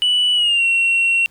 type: tone with pitch glide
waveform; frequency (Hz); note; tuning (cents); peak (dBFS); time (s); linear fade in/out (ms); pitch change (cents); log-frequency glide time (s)
sine; 2960 to 2730; F#7 to F7; 0 to -40; -11; 0.02-1.26; 0; -140; 0.34-0.64
effects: tanh soft clip ceiling -11 dBFS + pink hiss -54 dBFS RMS until 1.3 s